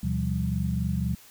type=tone cluster; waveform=sine; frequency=76 / 124.7 / 170 / 194.1 Hz; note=D#2 / B2 / F3 / G3; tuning=-40 / +17 / -46 / -17 cents; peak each=-30 dBFS; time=0.03-1.15 s; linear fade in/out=5 ms; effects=white hiss -52 dBFS RMS until 1.3 s